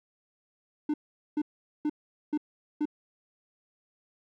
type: tone bursts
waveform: triangle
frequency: 299.6 Hz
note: D4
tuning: 35 cents sharp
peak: -23 dBFS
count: 5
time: 0.89-2.855 s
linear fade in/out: 5 ms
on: 49 ms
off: 430 ms
effects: none